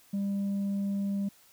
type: tone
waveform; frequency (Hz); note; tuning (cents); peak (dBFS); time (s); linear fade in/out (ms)
sine; 199; G3; +26; -25; 0.13-1.29; 10
effects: tanh soft clip ceiling -27 dBFS + white hiss -60 dBFS RMS until 1.52 s